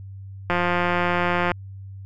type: click train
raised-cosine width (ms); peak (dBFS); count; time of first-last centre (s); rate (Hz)
0.5; -7; 180; 0.5-1.517; 176
effects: added 97 Hz sine -35 dBFS peak until 2.05 s